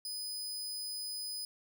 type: tone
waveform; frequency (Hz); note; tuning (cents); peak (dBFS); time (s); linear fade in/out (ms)
sawtooth; 5000; D#8; +8; -35; 0.05-1.45; 2
effects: none

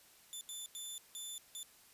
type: tone bursts at uneven times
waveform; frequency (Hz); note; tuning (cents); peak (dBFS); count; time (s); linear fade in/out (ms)
15% pulse; 3520; A7; 0; -36; 5; 0.33-0.41 / 0.49-0.66 / 0.75-0.98 / 1.15-1.38 / 1.55-1.63; 0
effects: white hiss -63 dBFS RMS until 1.93 s + resampled to 32000 Hz

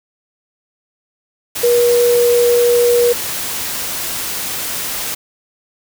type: tone in noise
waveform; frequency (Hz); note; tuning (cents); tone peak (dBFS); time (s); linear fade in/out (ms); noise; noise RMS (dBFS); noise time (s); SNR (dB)
sine; 480; B4; -49; -9; 1.63-3.13; 10; white; -22; 1.55-5.15; +10
effects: none

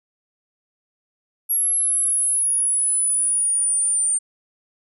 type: linear sweep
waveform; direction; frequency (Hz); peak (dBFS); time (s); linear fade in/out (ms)
sine; down; 11300 to 8970; -17; 1.49-4.19; 20
effects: none

